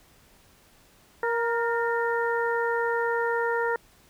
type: harmonic tone with a mistuned harmonic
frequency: 468 Hz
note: A#4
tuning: 7 cents sharp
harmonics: 1 / 2 / 3 / 4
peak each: -26 / -29 / -31 / -32 dBFS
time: 1.23-3.76 s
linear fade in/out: 2 ms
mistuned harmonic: 4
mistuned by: -41 cents
effects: pink hiss -58 dBFS RMS until 4.09 s